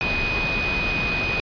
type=tone in noise; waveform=sine; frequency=2489 Hz; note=D#7; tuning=in tune; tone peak=-23 dBFS; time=0.01-1.4 s; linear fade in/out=0 ms; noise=pink; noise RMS=-26 dBFS; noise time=0.01-1.4 s; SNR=0 dB; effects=resampled to 11025 Hz